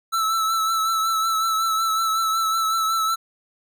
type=tone with vibrato; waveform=square; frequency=1318.5 Hz; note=E6; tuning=in tune; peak=-20 dBFS; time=0.12-3.16 s; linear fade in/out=20 ms; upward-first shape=triangle; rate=5.4 Hz; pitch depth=35 cents each way; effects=none